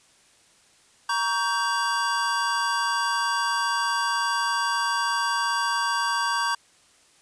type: chord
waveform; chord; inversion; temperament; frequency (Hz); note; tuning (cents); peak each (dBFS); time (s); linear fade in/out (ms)
square; G diminished; first; just; 940.8 / 1128.9 / 1568; Bb5 / Db6 / G6; +16 / +31 / 0; -28; 1.09-6.55; 5
effects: white hiss -58 dBFS RMS until 7.21 s + resampled to 22050 Hz